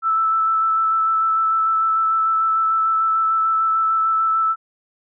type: tone with vibrato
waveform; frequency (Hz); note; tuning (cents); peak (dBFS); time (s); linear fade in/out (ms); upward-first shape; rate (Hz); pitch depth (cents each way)
sine; 1318.5; E6; 0; -15; 0.02-4.56; 50; square; 6.7; 9
effects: none